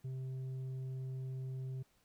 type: tone with tanh clipping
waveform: sine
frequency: 130.81 Hz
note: C3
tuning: in tune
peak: -40 dBFS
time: 0.04-1.83 s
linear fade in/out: 10 ms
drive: 5 dB
effects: pink hiss -73 dBFS RMS until 2.04 s